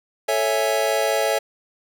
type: chord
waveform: square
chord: A major seventh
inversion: none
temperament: equal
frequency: 440 / 554.4 / 659.3 / 830.6 Hz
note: A4 / C#5 / E5 / G#5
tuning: 0 / 0 / 0 / 0 cents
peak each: -26 / -24 / -24 / -27 dBFS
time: 0.28-1.39 s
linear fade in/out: 10 ms
effects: none